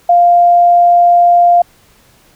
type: tone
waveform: sine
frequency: 698.5 Hz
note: F5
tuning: in tune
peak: -4 dBFS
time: 0.09-1.62 s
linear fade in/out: 5 ms
effects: pink hiss -48 dBFS RMS until 2.35 s